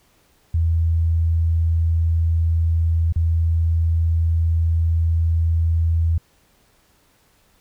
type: tone with dropouts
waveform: sine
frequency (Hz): 82.41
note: E2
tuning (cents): 0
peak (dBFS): -15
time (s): 0.54-6.18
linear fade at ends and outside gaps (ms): 5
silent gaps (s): 3.125-3.159
effects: pink hiss -59 dBFS RMS until 7.6 s